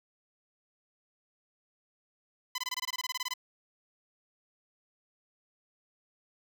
10% pulse tone bursts, 1010 Hz, B5, 39 cents sharp, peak -23 dBFS, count 15, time 2.55-3.338 s, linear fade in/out 5 ms, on 32 ms, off 22 ms, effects none

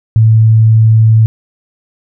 sine tone, 111 Hz, A2, 16 cents sharp, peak -3 dBFS, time 0.16-1.26 s, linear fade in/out 0 ms, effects none

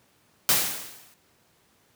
white noise with exponential decay, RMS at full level -18 dBFS, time 0.49-1.14 s, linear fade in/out 0 ms, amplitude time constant 140 ms, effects pink hiss -63 dBFS RMS until 1.95 s + high-pass 100 Hz 12 dB/octave

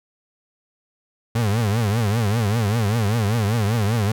35% pulse tone with vibrato, 108.7 Hz, A2, 21 cents flat, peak -16 dBFS, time 1.35-4.12 s, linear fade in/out 5 ms, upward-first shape triangle, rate 5.1 Hz, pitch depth 200 cents each way, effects none

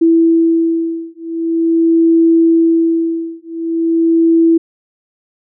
sine beating tone pair, 330 / 330.44 Hz, E4 / E4, +2 / +4 cents, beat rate 0.44 Hz, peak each -12 dBFS, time 0.01-4.58 s, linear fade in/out 10 ms, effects none

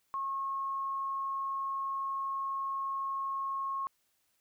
sine tone, 1087 Hz, C#6, 34 cents flat, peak -32 dBFS, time 0.14-3.87 s, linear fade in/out 0 ms, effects white hiss -75 dBFS RMS until 4.4 s

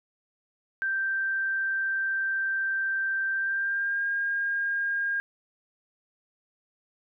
sine tone with pitch glide, 1568 to 1615.8 Hz, G6 to G#6, 0 to -48 cents, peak -25 dBFS, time 0.82-5.2 s, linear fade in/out 0 ms, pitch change +52 cents, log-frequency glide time 3.33-4.05 s, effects none

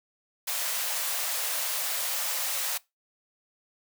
white high-pass noise, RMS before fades -30 dBFS, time 0.47-2.78 s, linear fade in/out 10 ms, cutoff 490 Hz, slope 96 dB/octave, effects noise-tail reverb RT60 0.2 s tail -21 dB re dry

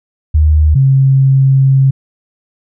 sine tone pair in turn, 76.7 / 134.7 Hz, D#2 / C#3, -24 / -49 cents, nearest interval minor seventh, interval 975 cents, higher second, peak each -5 dBFS, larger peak neither, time 0.34-0.75 / 0.75-1.91 s, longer second, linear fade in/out 10 ms, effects none

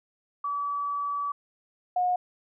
sine tone pair in turn, 1147 / 722.6 Hz, D6 / F#5, -41 / -41 cents, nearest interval minor sixth, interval 800 cents, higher first, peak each -27 / -22 dBFS, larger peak second, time 0.44-1.32 / 1.96-2.16 s, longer first, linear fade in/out 5 ms, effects none

